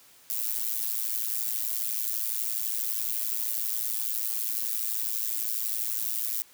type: noise with amplitude modulation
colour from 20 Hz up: violet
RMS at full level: -26 dBFS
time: 0.3-6.42 s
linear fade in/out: 0 ms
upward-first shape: sine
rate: 112 Hz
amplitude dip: 95%
effects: white hiss -56 dBFS RMS until 6.53 s + high-pass 80 Hz 12 dB/octave